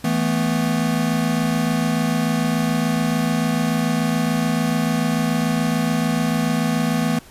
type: chord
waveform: square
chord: E suspended fourth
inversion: none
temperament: equal with one note detuned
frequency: 163.49 / 220 / 246.9 Hz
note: E3 / A3 / B3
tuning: -14 / 0 / 0 cents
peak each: -23 dBFS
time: 0.04-7.19 s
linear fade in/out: 5 ms
effects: pink hiss -46 dBFS RMS until 7.3 s + resampled to 32000 Hz